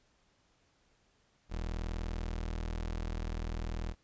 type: tone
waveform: 30% pulse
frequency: 40.43 Hz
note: E1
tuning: 33 cents flat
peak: -32 dBFS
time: 1.49-3.95 s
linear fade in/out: 50 ms
effects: pink hiss -71 dBFS RMS until 4.03 s + resampled to 16000 Hz